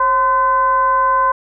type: tone with frequency modulation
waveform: sine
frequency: 1028 Hz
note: C6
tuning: 31 cents flat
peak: -11 dBFS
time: 0-1.32 s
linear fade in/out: 5 ms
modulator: 490 Hz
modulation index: 0.55
effects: none